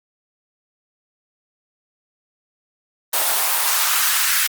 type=noise with high-pass filter sweep; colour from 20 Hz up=white; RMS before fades=-18 dBFS; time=3.13-4.47 s; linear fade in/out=5 ms; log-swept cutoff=650 to 1600 Hz; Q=1.9; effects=Opus 24 kbps